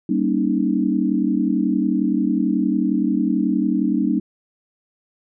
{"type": "chord", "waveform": "sine", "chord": "Eb dominant seventh", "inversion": "first", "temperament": "just", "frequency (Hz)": [194.45, 233.3, 280, 311.1], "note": ["G3", "Bb3", "Db4", "Eb4"], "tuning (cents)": [-14, 2, 18, 0], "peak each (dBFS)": -22, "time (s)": [0.09, 4.2], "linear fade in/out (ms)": 5, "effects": []}